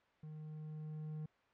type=tone with level ramp; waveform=triangle; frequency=154.2 Hz; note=D#3; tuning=15 cents flat; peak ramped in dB=-45 to -39 dBFS; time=0.23-1.26 s; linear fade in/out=5 ms; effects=white hiss -71 dBFS RMS until 1.53 s + low-pass 2000 Hz 12 dB/octave